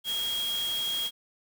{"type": "tone in noise", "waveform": "sine", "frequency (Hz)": 3272, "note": "G#7", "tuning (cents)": -26, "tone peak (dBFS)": -28, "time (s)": [0.04, 1.11], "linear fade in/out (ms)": 50, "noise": "white", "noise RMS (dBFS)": -38, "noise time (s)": [0.04, 1.11], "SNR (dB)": 7, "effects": []}